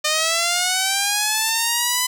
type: linear sweep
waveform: 5% pulse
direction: up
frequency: 604 to 1008 Hz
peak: -6 dBFS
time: 0.04-2.07 s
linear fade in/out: 10 ms
effects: none